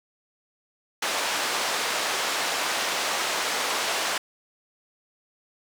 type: band-pass noise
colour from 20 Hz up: pink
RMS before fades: -27 dBFS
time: 1.02-4.18 s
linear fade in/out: 5 ms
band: 620 to 7500 Hz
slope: 12 dB/octave
effects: none